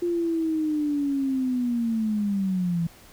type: linear sweep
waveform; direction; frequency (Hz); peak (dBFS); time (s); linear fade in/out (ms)
sine; down; 350.4 to 164.81; -22; 0.02-2.87; 5
effects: pink hiss -51 dBFS RMS until 3.12 s